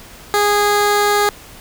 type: tone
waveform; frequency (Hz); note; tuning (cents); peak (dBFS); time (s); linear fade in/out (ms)
15% pulse; 412.3; G#4; -13; -6; 0.34-1.29; 0
effects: pink hiss -39 dBFS RMS until 1.6 s